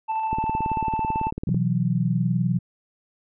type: tone with tremolo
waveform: triangle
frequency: 882 Hz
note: A5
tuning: 4 cents sharp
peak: -20 dBFS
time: 0.08-1.31 s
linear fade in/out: 20 ms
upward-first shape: square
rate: 13 Hz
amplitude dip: 25%
type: click train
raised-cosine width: 3 ms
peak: -16 dBFS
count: 23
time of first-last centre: 0.33-1.545 s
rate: 18.1 Hz
type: chord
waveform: sine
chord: B suspended fourth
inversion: none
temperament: equal with one note detuned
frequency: 125.63 / 164.81 / 185 Hz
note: B2 / E3 / F#3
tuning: +30 / 0 / 0 cents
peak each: -24 dBFS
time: 1.47-2.59 s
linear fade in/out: 5 ms
effects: resampled to 8000 Hz